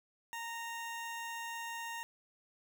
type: tone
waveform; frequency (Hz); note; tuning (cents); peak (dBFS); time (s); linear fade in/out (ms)
20% pulse; 926; A#5; -12; -35; 0.33-2.03; 0
effects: none